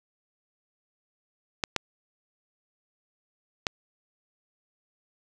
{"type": "clicks", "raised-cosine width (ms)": 0.2, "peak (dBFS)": [-8, -7, -8], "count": 3, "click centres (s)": [1.638, 1.763, 3.668], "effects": []}